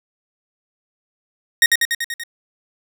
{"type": "tone with echo", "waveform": "sawtooth", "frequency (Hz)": 1864.7, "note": "A#6", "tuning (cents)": 0, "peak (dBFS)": -5, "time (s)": [1.62, 1.66], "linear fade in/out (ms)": 2, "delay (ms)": 96, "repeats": 6, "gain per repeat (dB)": -3, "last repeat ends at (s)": 2.236, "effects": []}